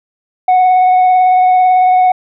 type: tone with vibrato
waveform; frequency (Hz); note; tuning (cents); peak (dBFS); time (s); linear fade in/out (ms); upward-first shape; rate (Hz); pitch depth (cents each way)
sine; 737; F#5; -7; -3; 0.48-2.12; 5; triangle; 18; 18
effects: tanh soft clip ceiling -5 dBFS